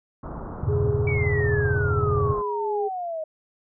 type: low-pass noise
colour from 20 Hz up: pink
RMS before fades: -35 dBFS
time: 0.23-2.42 s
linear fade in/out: 5 ms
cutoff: 1300 Hz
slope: 48 dB/octave
type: chord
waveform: sine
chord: E diminished seventh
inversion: none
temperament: equal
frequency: 82.41 / 98 / 116.54 / 138.59 Hz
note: E2 / G2 / Bb2 / Db3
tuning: 0 / 0 / 0 / 0 cents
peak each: -27 dBFS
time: 0.63-2.34 s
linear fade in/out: 5 ms
type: tone with tremolo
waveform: sine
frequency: 414.6 Hz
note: G#4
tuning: 3 cents flat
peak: -23 dBFS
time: 0.68-2.89 s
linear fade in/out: 20 ms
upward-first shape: sine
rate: 1.5 Hz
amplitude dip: 35%
type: exponential sweep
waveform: sine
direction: down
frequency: 2300 to 620 Hz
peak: -27 dBFS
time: 1.07-3.24 s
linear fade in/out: 5 ms
effects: none